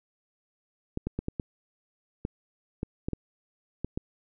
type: clicks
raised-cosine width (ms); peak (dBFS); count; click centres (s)
3; -17; 11; 0.974 / 1.07 / 1.19 / 1.284 / 1.398 / 2.251 / 2.831 / 3.085 / 3.133 / 3.846 / 3.975
effects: none